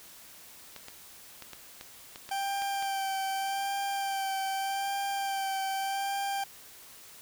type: clicks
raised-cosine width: 0.2 ms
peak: -25 dBFS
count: 9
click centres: 0.763 / 0.884 / 1.423 / 1.533 / 1.811 / 2.159 / 2.291 / 2.62 / 2.825 s
type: tone with vibrato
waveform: 40% pulse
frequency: 784 Hz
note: G5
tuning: in tune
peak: -29 dBFS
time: 2.31-6.44 s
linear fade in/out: 5 ms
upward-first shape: sine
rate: 0.83 Hz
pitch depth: 22 cents each way
effects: white hiss -51 dBFS RMS until 7.21 s